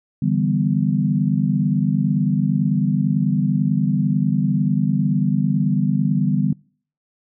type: chord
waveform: sine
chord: E minor seventh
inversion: third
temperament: equal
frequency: 146.83 / 164.81 / 196 / 246.9 Hz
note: D3 / E3 / G3 / B3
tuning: 0 / 0 / 0 / 0 cents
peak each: -20 / -24 / -20 / -23 dBFS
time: 0.22-6.53 s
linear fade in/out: 5 ms
effects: noise-tail reverb RT60 0.5 s tail -26 dB re dry